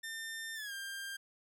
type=tone with pitch glide; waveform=sawtooth; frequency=1800 to 1594.4 Hz; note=A6 to G6; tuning=+39 to +29 cents; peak=-37 dBFS; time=0.03-1.17 s; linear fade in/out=10 ms; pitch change=-210 cents; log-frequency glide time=0.55-0.73 s; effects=none